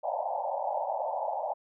white band-pass noise, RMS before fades -32 dBFS, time 0.03-1.54 s, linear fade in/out 20 ms, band 550 to 910 Hz, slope 96 dB/octave, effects none

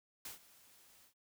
white noise with ADSR envelope, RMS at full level -45 dBFS, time 0.25-1.14 s, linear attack 3 ms, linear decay 130 ms, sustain -19 dB, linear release 93 ms, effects none

